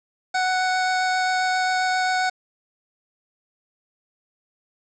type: tone with vibrato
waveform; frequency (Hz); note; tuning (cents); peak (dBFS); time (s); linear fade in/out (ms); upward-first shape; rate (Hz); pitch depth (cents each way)
25% pulse; 742; F#5; +5; -16; 0.34-2.3; 10; triangle; 7.5; 8
effects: resampled to 16000 Hz + 7-bit